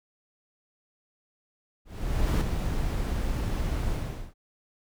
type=noise with ADSR envelope; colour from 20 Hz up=brown; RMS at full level=-22 dBFS; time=1.85-4.34 s; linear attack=560 ms; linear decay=8 ms; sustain=-6 dB; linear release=420 ms; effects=none